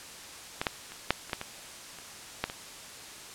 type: clicks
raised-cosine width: 0.3 ms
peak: -13 / -10 / -27 / -6 / -26 / -13 / -19 / -30 / -11 / -21 dBFS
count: 10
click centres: 0.615 / 0.668 / 0.92 / 1.106 / 1.296 / 1.332 / 1.414 / 1.987 / 2.44 / 2.499 s
effects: white hiss -45 dBFS RMS until 3.34 s + low-pass 9000 Hz 12 dB/octave